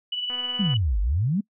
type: tone with tremolo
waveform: sine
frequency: 2960 Hz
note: F#7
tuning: in tune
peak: -24 dBFS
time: 0.12-0.77 s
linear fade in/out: 5 ms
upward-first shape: sine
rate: 19 Hz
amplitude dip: 45%
type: click train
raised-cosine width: 0.5 ms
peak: -27 dBFS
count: 110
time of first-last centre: 0.3-0.74 s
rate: 248 Hz
type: exponential two-way sweep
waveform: sine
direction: down then up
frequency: 222.4 to 46.25 to 222.4 Hz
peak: -20 dBFS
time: 0.59-1.41 s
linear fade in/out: 10 ms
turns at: 1 s
effects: noise-tail reverb RT60 0.1 s tail -24 dB re dry

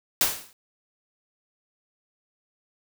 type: noise with exponential decay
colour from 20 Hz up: white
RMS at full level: -18 dBFS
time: 0.21-0.53 s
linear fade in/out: 1 ms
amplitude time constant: 68 ms
effects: none

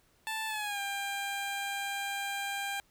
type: tone with pitch glide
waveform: 15% pulse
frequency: 880 to 797.7 Hz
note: A5 to G5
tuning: 0 to +30 cents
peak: -27 dBFS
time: 0.27-2.8 s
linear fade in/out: 0 ms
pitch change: -170 cents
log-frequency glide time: 0.47-0.8 s
effects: pink hiss -68 dBFS RMS until 2.9 s

